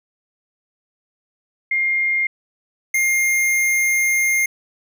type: tone pair in turn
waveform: sine / square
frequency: 2120 / 2120 Hz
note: C7 / C7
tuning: +22 / +22 cents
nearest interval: unison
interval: 0 cents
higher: neither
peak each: -16 / -16 dBFS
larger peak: neither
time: 1.71-2.27 / 2.94-4.46 s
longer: second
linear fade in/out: 5 ms
effects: none